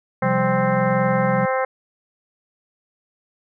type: harmonic tone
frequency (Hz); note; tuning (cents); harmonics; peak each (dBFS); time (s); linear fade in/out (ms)
261.6; C4; 0; 2 / 3 / 4 / 5 / 6 / 7 / 8; -21 / -25 / -27 / -29 / -31 / -32 / -33; 0.22-1.65; 5
type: chord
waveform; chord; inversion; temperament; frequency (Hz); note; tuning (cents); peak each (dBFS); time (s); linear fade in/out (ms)
triangle; C suspended fourth; none; equal; 130.81 / 174.61 / 196; C3 / F3 / G3; 0 / 0 / 0; -23 / -23 / -21; 0.22-1.46; 10
effects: none